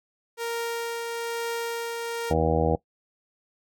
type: tone with tremolo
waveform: sawtooth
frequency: 465.5 Hz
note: A#4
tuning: 2 cents flat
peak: -23 dBFS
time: 0.37-2.34 s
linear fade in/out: 50 ms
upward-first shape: triangle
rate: 1.1 Hz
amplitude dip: 30%
type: harmonic tone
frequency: 80.2 Hz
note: E2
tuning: 47 cents flat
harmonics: 1 / 2 / 3 / 4 / 5 / 6 / 7 / 8 / 9 / 10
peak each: -28 / -28 / -32 / -30 / -35 / -25 / -31 / -33 / -31 / -31 dBFS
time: 2.3-2.76 s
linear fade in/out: 10 ms
effects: noise-tail reverb RT60 0.1 s tail -20 dB re dry